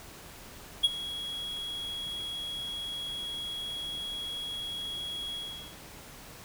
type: tone with ADSR envelope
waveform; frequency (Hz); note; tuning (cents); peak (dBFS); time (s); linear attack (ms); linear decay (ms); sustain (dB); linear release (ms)
triangle; 3322; G#7; 0; -16; 0.83-5.77; 17; 29; -17; 420
effects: pink hiss -48 dBFS RMS until 6.44 s